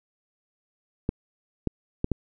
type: clicks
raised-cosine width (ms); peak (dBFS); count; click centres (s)
3; -11; 4; 1.091 / 1.673 / 2.044 / 2.117
effects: none